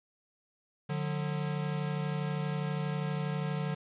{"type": "tone pair together", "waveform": "square", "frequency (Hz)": [148.2, 180.58], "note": ["D3", "F#3"], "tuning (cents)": [16, -42], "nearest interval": "minor third", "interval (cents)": 342, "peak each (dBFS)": [-33, -37], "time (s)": [0.89, 3.75], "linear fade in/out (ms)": 10, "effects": ["resampled to 8000 Hz", "10-bit"]}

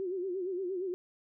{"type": "tone with vibrato", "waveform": "sine", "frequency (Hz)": 370, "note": "F#4", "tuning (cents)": 0, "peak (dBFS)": -32, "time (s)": [0, 0.94], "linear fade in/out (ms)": 0, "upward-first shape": "sine", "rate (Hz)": 8.6, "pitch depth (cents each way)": 100, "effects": []}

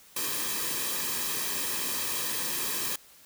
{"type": "noise with comb filter", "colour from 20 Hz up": "white", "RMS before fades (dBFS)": -31, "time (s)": [0.16, 2.96], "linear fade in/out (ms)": 5, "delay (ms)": 1.4, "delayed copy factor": -0.65, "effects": ["white hiss -55 dBFS RMS until 3.25 s"]}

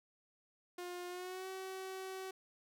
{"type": "tone with pitch glide", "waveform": "sawtooth", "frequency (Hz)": [355.7, 379], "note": ["F4", "F#4"], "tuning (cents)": [32, 42], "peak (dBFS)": -39, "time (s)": [0.78, 2.31], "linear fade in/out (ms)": 5, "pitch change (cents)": 110, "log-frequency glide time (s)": [1.08, 1.48], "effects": []}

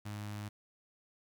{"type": "tone with notch filter", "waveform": "sawtooth", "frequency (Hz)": 104.1, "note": "G#2", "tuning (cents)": 5, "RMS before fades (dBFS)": -42, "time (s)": [0.05, 0.49], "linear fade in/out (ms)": 10, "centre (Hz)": 460, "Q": 1.5, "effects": ["11-bit"]}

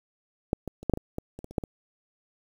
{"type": "clicks", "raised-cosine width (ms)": 2, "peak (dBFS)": [-10, -20, -29, -11, -8, -20, -18, -27, -25, -30, -11, -21], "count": 12, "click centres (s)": [0.531, 0.677, 0.83, 0.897, 0.937, 0.974, 1.184, 1.39, 1.444, 1.51, 1.582, 1.638], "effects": ["8-bit"]}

